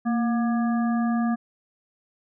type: harmonic tone with a mistuned harmonic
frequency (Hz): 238.7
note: A#3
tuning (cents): +41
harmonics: 1 / 3 / 5 / 7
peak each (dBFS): -21 / -31 / -35 / -38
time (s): 0.05-1.36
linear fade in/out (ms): 20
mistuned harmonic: 1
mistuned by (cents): -57
effects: none